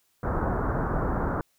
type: low-pass noise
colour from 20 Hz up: pink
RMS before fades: -27 dBFS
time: 0.23-1.41 s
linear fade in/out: 2 ms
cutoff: 1500 Hz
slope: 48 dB/octave
effects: white hiss -69 dBFS RMS until 1.58 s